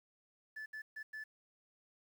sine tone bursts at uneven times, 1739 Hz, A6, 21 cents flat, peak -40 dBFS, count 4, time 0.56-0.66 / 0.73-0.82 / 0.96-1.03 / 1.13-1.24 s, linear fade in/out 10 ms, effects tanh soft clip ceiling -42 dBFS + 11-bit

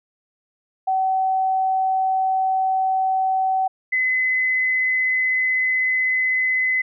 sine tone pair in turn, 760 / 2029 Hz, F#5 / B6, +46 / +46 cents, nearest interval octave + perfect fourth, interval 1700 cents, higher second, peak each -17 dBFS, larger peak neither, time 0.87-3.68 / 3.92-6.82 s, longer second, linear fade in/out 10 ms, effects none

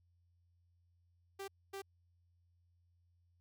sawtooth tone bursts at uneven times, 392 Hz, G4, in tune, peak -39 dBFS, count 2, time 1.39-1.48 / 1.73-1.82 s, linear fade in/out 10 ms, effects added 87 Hz sine -70 dBFS peak until 3.4 s

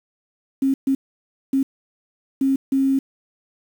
sine tone bursts at uneven times, 270 Hz, C#4, 45 cents flat, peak -15 dBFS, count 5, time 0.62-0.74 / 0.87-0.95 / 1.53-1.63 / 2.41-2.56 / 2.72-2.99 s, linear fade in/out 5 ms, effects 7-bit

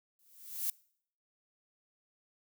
violet noise with exponential growth, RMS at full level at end -31 dBFS, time 0.19-0.7 s, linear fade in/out 1 ms, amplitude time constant 110 ms, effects noise-tail reverb RT60 0.6 s tail -24 dB re dry

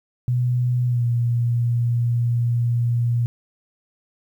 sine tone with pitch glide, 123.47 to 118.99 Hz, B2 to A#2, 0 to +36 cents, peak -17 dBFS, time 0.28-3.26 s, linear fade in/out 0 ms, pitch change -64 cents, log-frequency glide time 0.86-1.05 s, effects 9-bit

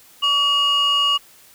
sine tone pair together, 1137.9 / 2870 Hz, C#6 / F7, +45 / +47 cents, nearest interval octave + major third, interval 1602 cents, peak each -18 / -14 dBFS, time 0.22-1.18 s, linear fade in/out 20 ms, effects tanh soft clip ceiling -12 dBFS + white hiss -49 dBFS RMS until 1.54 s

